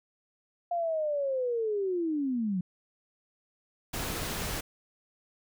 sine linear sweep, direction down, 703 to 174 Hz, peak -27 dBFS, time 0.71-2.61 s, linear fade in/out 5 ms
pink noise, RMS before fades -34 dBFS, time 3.93-4.61 s, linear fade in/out 10 ms
effects none

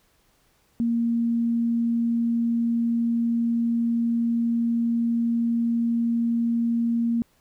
sine tone, 233.1 Hz, A#3, in tune, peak -20 dBFS, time 0.8-7.22 s, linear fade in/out 0 ms, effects pink hiss -64 dBFS RMS until 7.4 s

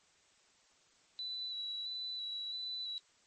sine tone with vibrato, 3951 Hz, B7, in tune, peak -38 dBFS, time 1.19-2.98 s, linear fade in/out 0 ms, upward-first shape square, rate 1.5 Hz, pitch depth 16 cents each way, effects white hiss -68 dBFS RMS until 3.26 s + MP3 32 kbps

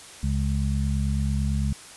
harmonic tone, 69 Hz, C#2, 7 cents flat, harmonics 1 / 2 / 3, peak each -24 / -27 / -29 dBFS, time 0.23-1.73 s, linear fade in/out 5 ms, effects white hiss -44 dBFS RMS until 1.96 s + resampled to 24000 Hz

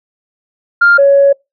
sine tone pair in turn, 1400 / 558.2 Hz, F6 / C#5, +4 / +12 cents, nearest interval octave + major third, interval 1592 cents, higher first, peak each -3 dBFS, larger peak neither, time 0.81-0.98 / 0.98-1.33 s, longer second, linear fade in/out 10 ms, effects noise-tail reverb RT60 0.2 s tail -25 dB re dry + tanh soft clip ceiling 0 dBFS

